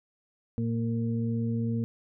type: harmonic tone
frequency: 115.3 Hz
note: A#2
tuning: 19 cents flat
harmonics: 1 / 2 / 4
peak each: -29 / -29 / -39 dBFS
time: 0.58-1.84 s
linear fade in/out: 0 ms
effects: none